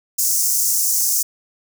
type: high-pass noise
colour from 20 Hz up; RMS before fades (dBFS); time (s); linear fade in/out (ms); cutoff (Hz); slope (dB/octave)
pink; -18; 0.18-1.23; 10; 5600; 48
effects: none